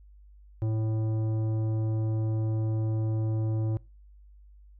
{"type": "tone with tanh clipping", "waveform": "triangle", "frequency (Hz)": 110, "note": "A2", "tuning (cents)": 0, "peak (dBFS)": -27, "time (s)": [0.62, 3.77], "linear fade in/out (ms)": 0, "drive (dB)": 16, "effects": ["noise-tail reverb RT60 0.3 s tail -23 dB re dry", "added 50 Hz sine -50 dBFS peak until 4.79 s"]}